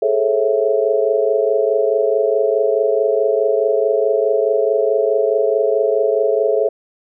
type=chord; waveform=sine; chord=A major seventh; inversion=third; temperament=equal with one note detuned; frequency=415.3 / 440 / 543.6 / 659.3 Hz; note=G#4 / A4 / C#5 / E5; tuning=0 / 0 / -34 / 0 cents; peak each=-19 / -17 / -19 / -20 dBFS; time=0.02-6.69 s; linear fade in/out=5 ms; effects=none